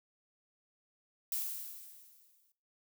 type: noise with exponential decay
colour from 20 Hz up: violet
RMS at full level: -34 dBFS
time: 1.32-2.52 s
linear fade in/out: 1 ms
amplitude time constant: 260 ms
effects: noise-tail reverb RT60 0.4 s tail -18 dB re dry